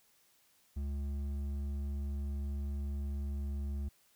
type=tone with hard clipping; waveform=sine; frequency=70.4 Hz; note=C#2; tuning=27 cents sharp; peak=-36 dBFS; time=0.76-3.89 s; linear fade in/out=10 ms; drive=7 dB; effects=white hiss -69 dBFS RMS until 4.15 s